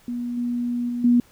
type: tone with level steps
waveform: sine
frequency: 241.5 Hz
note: B3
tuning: 39 cents flat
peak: -25 / -22 / -24 / -13 dBFS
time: 0.08-1.2 s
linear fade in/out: 2 ms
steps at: 0.37 / 0.89 / 1.04 s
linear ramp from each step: 5 ms
effects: pink hiss -55 dBFS RMS until 1.31 s